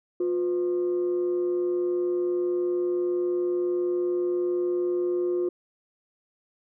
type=tone pair together; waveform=sine; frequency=355.6 / 502.9 Hz; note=F4 / B4; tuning=+31 / +31 cents; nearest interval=tritone; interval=600 cents; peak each=-22 / -33 dBFS; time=0.2-5.49 s; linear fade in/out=5 ms; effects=tanh soft clip ceiling -19 dBFS